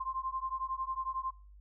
sine beating tone pair, 1046.5 / 1057.5 Hz, C6 / C6, 0 / +18 cents, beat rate 11 Hz, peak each -37 / -37 dBFS, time 0-1.31 s, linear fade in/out 10 ms, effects noise-tail reverb RT60 0.4 s tail -21 dB re dry + added 50 Hz sine -52 dBFS peak until 1.6 s

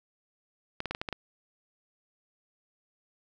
clicks, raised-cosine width 0.3 ms, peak -17 dBFS, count 7, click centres 0.804 / 0.857 / 0.91 / 0.949 / 1.015 / 1.088 / 1.127 s, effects none

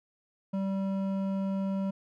sine tone with hard clipping, 194 Hz, G3, 18 cents flat, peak -30 dBFS, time 0.53-1.91 s, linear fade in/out 10 ms, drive 10 dB, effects none

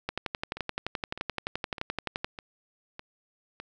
two click trains, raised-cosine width 0.3 ms, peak -14 / -23 dBFS, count 26 / 6, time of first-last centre 0.09-2.245 / 0.57-3.6 s, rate 11.6 / 1.65 Hz, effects none

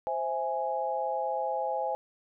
sine chord, C augmented, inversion none, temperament equal, 523.3 / 659.3 / 830.6 Hz, C5 / E5 / G#5, 0 / 0 / 0 cents, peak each -33 / -34 / -31 dBFS, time 0.07-1.95 s, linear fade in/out 0 ms, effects none

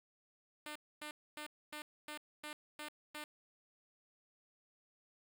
5% pulse tone bursts, 300 Hz, D4, 37 cents sharp, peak -33 dBFS, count 8, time 0.66-3.24 s, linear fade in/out 2 ms, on 95 ms, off 260 ms, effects none

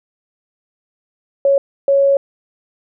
sine tone bursts at uneven times, 554.4 Hz, C#5, in tune, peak -9 dBFS, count 2, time 1.45-1.58 / 1.88-2.17 s, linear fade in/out 2 ms, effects none

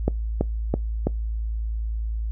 click train, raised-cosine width 2 ms, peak -7 dBFS, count 4, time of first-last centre 0.08-1.07 s, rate 3.03 Hz, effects noise-tail reverb RT60 0.2 s tail -24 dB re dry + added 55 Hz sine -24 dBFS peak until 2.31 s

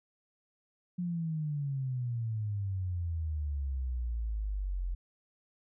sine exponential sweep, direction down, 180 to 43 Hz, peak -31 dBFS, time 0.98-4.95 s, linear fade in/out 10 ms, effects none

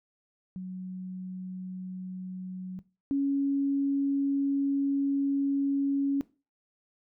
sine tone pair in turn, 185 / 278.1 Hz, F#3 / C#4, 0 / +6 cents, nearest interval perfect fifth, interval 706 cents, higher second, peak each -34 / -24 dBFS, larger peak second, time 0.56-2.79 / 3.11-6.21 s, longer second, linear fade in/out 0 ms, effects noise-tail reverb RT60 0.3 s tail -18 dB re dry

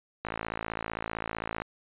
click train, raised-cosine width 0.5 ms, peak -17 dBFS, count 77, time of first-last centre 0.25-1.619 s, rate 55.5 Hz, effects resampled to 8000 Hz

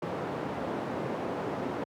white band-pass noise, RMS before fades -34 dBFS, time 0.02-1.84 s, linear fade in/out 5 ms, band 130 to 640 Hz, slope 12 dB/octave, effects high-pass 80 Hz 12 dB/octave

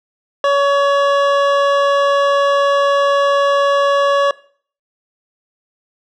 25% pulse tone, 563 Hz, C#5, 27 cents sharp, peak -7 dBFS, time 0.44-4.31 s, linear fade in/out 2 ms, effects noise-tail reverb RT60 0.5 s tail -20 dB re dry + low-pass 3000 Hz 12 dB/octave

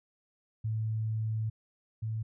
sine tone pair in turn, 110 / 110.55 Hz, A2 / A2, 0 / +9 cents, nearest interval unison, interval 9 cents, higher second, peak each -29 / -31 dBFS, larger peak first, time 0.64-1.5 / 2.02-2.23 s, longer first, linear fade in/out 10 ms, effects none

